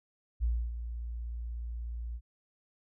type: tone with ADSR envelope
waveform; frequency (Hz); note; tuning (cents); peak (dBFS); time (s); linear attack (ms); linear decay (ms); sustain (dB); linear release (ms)
sine; 58.27; A#1; 0; -25; 0.4-2.21; 35; 280; -10; 58
effects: none